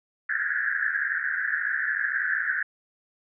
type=band-pass noise; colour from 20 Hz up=white; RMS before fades=-27 dBFS; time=0.29-2.63 s; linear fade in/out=2 ms; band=1500 to 1800 Hz; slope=96 dB/octave; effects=none